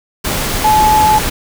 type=tone in noise; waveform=sine; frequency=858 Hz; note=A5; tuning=44 cents flat; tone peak=-7 dBFS; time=0.64-1.19 s; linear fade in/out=10 ms; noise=pink; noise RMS=-17 dBFS; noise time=0.24-1.3 s; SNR=+7 dB; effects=none